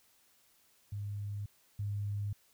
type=tone pair in turn; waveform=sine; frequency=102.1 / 102.1 Hz; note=G#2 / G#2; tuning=-29 / -29 cents; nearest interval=unison; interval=0 cents; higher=neither; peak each=-36 / -33 dBFS; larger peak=second; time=0.92-1.46 / 1.79-2.33 s; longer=neither; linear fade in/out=5 ms; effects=white hiss -68 dBFS RMS until 2.53 s